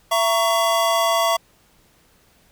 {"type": "chord", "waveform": "square", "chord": "A# diminished", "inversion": "second", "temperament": "just", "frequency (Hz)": [671.3, 932.3, 1118.8], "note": ["E5", "A#5", "C#6"], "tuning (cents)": [31, 0, 16], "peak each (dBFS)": [-20, -25, -22], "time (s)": [0.11, 1.37], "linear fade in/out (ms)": 10, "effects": ["pink hiss -57 dBFS RMS until 2.51 s"]}